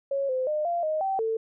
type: tone with pitch steps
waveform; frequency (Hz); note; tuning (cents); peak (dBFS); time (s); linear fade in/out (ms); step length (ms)
sine; 552 / 515 / 607 / 690 / 622 / 773 / 446.8; C#5 / C5 / D#5 / F5 / D#5 / G5 / A4; -7 / -28 / -43 / -21 / -1 / -24 / +27; -24; 0.11-1.37; 5; 180
effects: none